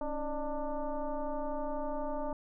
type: tone with frequency modulation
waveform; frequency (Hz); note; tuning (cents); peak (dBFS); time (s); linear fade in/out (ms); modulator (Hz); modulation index
sine; 308.1; D#4; -17; -32; 0.01-2.33; 2; 292; 2.2
effects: none